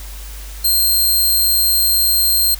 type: tone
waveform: 5% pulse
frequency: 4186 Hz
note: C8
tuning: in tune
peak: -5 dBFS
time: 0.64-2.55 s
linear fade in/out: 10 ms
effects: added 50 Hz sine -29 dBFS peak until 2.59 s + white hiss -37 dBFS RMS until 2.59 s